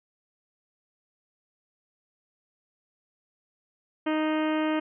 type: harmonic tone with a mistuned harmonic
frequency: 310.5 Hz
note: D#4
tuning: 3 cents flat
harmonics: 1 / 2 / 3 / 4 / 5 / 6 / 7 / 8 / 9 / 10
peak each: -25 / -31 / -35 / -37 / -39 / -41 / -42 / -43 / -44 / -45 dBFS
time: 4.06-4.8 s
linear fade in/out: 10 ms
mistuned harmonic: 7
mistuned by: -20 cents
effects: none